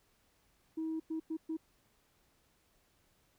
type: tone bursts at uneven times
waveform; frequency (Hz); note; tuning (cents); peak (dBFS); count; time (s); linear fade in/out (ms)
sine; 320; D#4; +49; -33; 4; 0.77-1 / 1.1-1.2 / 1.3-1.37 / 1.49-1.57; 10
effects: tanh soft clip ceiling -31 dBFS + pink hiss -72 dBFS RMS until 3.38 s